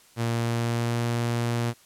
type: tone with pitch glide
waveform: sawtooth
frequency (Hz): 116.54 to 118.3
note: A#2 to A#2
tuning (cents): 0 to +26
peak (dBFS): -20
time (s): 0.16-1.74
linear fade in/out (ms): 50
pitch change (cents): +26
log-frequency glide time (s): 0.29-1.04
effects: white hiss -56 dBFS RMS until 1.85 s + low-pass 12000 Hz 12 dB/octave